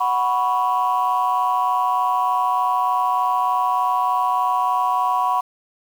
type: chord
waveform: sine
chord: F# suspended fourth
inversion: none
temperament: just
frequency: 740 / 986.7 / 1110 Hz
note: F#5 / B5 / C#6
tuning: 0 / -2 / +2 cents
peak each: -21 / -19 / -21 dBFS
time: 0-5.41 s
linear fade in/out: 10 ms
effects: tanh soft clip ceiling -10 dBFS + 7-bit